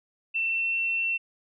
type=tone with pitch glide; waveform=sine; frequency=2685 to 2702 Hz; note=E7 to E7; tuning=+31 to +42 cents; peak=-24 dBFS; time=0.34-1.18 s; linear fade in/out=20 ms; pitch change=+11 cents; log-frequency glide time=0.44-0.69 s; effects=none